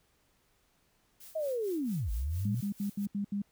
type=noise with tremolo; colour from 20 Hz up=blue; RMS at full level=-50 dBFS; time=1.2-3.06 s; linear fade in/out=5 ms; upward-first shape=sine; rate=4.4 Hz; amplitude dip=75%
type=linear two-way sweep; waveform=sine; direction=down then up; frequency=651 to 49 to 127 Hz; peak=-30 dBFS; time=1.35-2.61 s; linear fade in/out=10 ms; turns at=2.11 s
type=tone bursts; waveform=sine; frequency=201.9 Hz; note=G#3; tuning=49 cents flat; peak=-30 dBFS; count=6; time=2.45-3.42 s; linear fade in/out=5 ms; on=100 ms; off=74 ms
effects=pink hiss -71 dBFS RMS until 3.51 s